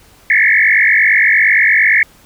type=tone with frequency modulation; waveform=sine; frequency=1975.5 Hz; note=B6; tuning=in tune; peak=-7 dBFS; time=0.3-2.03 s; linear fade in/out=2 ms; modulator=48.7 Hz; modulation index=5.4; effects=pink hiss -46 dBFS RMS until 2.25 s